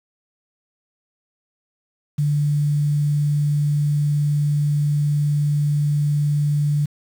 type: tone with quantisation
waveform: sine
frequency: 146.83 Hz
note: D3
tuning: in tune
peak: -16 dBFS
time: 2.18-6.86 s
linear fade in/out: 10 ms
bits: 7
effects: none